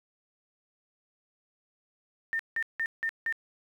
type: tone bursts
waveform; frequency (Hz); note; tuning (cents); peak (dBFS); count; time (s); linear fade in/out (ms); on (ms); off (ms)
sine; 1812; A#6; -50; -27; 5; 2.33-3.325; 0; 63; 170
effects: 10-bit